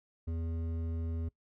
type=tone with hard clipping; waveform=triangle; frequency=82.41 Hz; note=E2; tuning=in tune; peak=-35 dBFS; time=0.27-1.29 s; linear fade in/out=10 ms; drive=14 dB; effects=noise-tail reverb RT60 0.1 s tail -21 dB re dry